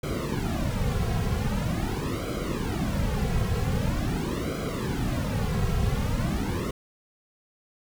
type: noise with flanger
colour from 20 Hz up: brown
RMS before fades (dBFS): -27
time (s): 0.03-6.71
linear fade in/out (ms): 5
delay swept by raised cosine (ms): 1.1 to 3.4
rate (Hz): 0.44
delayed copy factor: -1
effects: none